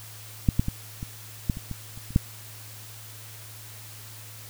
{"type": "clicks", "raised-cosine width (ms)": 5, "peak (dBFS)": [-6, -8, -14, -21, -10, -22, -20, -30, -27, -6], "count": 10, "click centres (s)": [0.488, 0.595, 0.684, 1.029, 1.498, 1.571, 1.713, 1.975, 2.106, 2.161], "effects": ["added 108 Hz sine -45 dBFS peak until 4.49 s", "white hiss -45 dBFS RMS until 4.49 s"]}